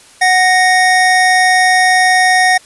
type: tone pair together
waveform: square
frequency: 740 / 1861 Hz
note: F#5 / A#6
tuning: 0 / -3 cents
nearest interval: octave + major third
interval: 1597 cents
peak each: -11 dBFS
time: 0.21-2.58 s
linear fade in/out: 10 ms
effects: white hiss -42 dBFS RMS until 2.65 s + resampled to 24000 Hz